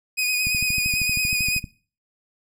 sawtooth tone with vibrato, 2489 Hz, D#7, in tune, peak -17 dBFS, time 0.17-1.6 s, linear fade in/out 20 ms, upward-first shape triangle, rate 8.9 Hz, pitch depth 31 cents each way
click train, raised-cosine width 5 ms, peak -19 dBFS, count 16, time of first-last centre 0.47-1.642 s, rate 12.8 Hz
effects noise-tail reverb RT60 0.4 s tail -20 dB re dry

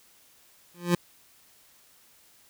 25% pulse tone with exponential growth, 174.61 Hz, F3, in tune, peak -14 dBFS, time 0.74-0.95 s, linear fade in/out 5 ms, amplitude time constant 45 ms, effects white hiss -59 dBFS RMS until 2.49 s

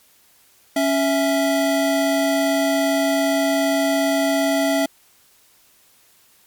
square tone pair together, 277.2 / 659.3 Hz, C#4 / E5, 0 / 0 cents, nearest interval octave + minor third, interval 1500 cents, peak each -20 dBFS, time 0.76-4.86 s, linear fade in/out 5 ms, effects white hiss -55 dBFS RMS until 6.46 s + MP3 96 kbps

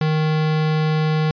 square tone, 155.56 Hz, D#3, in tune, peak -17 dBFS, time 0.01-1.31 s, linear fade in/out 2 ms, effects resampled to 11025 Hz

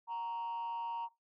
sine tone with frequency modulation, 932.3 Hz, A#5, in tune, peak -34 dBFS, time 0.07-1.09 s, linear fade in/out 50 ms, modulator 186 Hz, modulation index 0.31, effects noise-tail reverb RT60 0.2 s tail -20 dB re dry + tanh soft clip ceiling -35 dBFS

